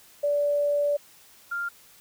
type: tone pair in turn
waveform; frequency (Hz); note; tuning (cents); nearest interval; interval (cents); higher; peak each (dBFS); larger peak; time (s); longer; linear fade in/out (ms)
sine; 580 / 1396.3; D5 / F6; -22 / -1; octave + minor third; 1521; second; -21 / -27; first; 0.23-0.97 / 1.51-1.69; first; 10
effects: white hiss -54 dBFS RMS until 2 s